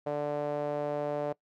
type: tone with band-pass filter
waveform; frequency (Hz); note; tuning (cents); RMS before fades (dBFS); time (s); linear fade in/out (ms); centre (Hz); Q
sawtooth; 146.83; D3; 0; -32; 0.06-1.33; 10; 580; 3.3
effects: noise-tail reverb RT60 0.1 s tail -21 dB re dry